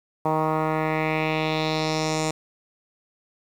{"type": "tone with low-pass filter sweep", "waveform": "10% pulse", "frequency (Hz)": 156.7, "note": "D#3", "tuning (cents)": 13, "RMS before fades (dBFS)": -24, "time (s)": [0.25, 2.31], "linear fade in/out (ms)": 5, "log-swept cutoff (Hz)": [970, 7600], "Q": 2.5, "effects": ["8-bit"]}